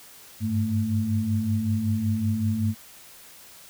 sine tone cluster, 97.9 / 103.2 / 220.6 Hz, G2 / G#2 / A3, -2 / -10 / +5 cents, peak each -29 / -26 / -25 dBFS, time 0.4-2.75 s, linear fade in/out 50 ms, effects white hiss -48 dBFS RMS until 3.69 s

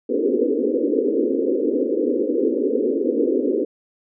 white band-pass noise, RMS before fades -20 dBFS, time 0.09-3.65 s, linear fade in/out 10 ms, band 240 to 510 Hz, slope 96 dB/octave, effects none

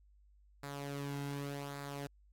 sawtooth tone with flanger, 141.5 Hz, C#3, 36 cents sharp, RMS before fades -42 dBFS, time 0.63-2.07 s, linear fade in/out 5 ms, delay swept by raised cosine 0.33 to 1.73 ms, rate 0.86 Hz, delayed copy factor -0.55, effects added 50 Hz sine -62 dBFS peak until 2.32 s + AAC 64 kbps

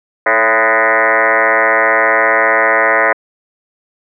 sine tone with frequency modulation, 1244.5 Hz, D#6, in tune, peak -8 dBFS, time 0.26-3.13 s, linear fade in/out 5 ms, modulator 115 Hz, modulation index 6.9, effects high-pass 300 Hz 12 dB/octave

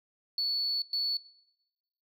sine tone bursts at uneven times, 4435 Hz, C#8, in tune, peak -26 dBFS, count 2, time 0.38-0.82 / 0.93-1.17 s, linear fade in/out 2 ms, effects noise-tail reverb RT60 1.0 s tail -23 dB re dry + tanh soft clip ceiling -23 dBFS

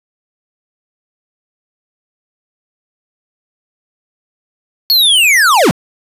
square linear sweep, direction down, 4435 to 130 Hz, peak -7 dBFS, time 4.9-5.71 s, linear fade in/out 0 ms, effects resampled to 32000 Hz + 7-bit

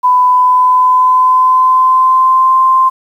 sine tone with pitch glide, 1000 to 1044.3 Hz, B5 to C6, +21 to -4 cents, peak -5 dBFS, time 0.03-2.9 s, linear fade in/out 20 ms, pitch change +75 cents, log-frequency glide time 0.27-2.58 s, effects 7-bit

